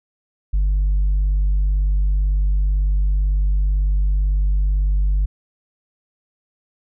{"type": "tone with tanh clipping", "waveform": "sine", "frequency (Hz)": 49, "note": "G1", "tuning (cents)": 0, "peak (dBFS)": -15, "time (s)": [0.53, 5.26], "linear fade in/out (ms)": 10, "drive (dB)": 1, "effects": []}